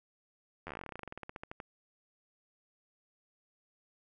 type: slowing click train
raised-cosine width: 0.5 ms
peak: -27 dBFS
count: 26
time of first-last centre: 0.67-1.602 s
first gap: 11 ms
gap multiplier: 1.09
effects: none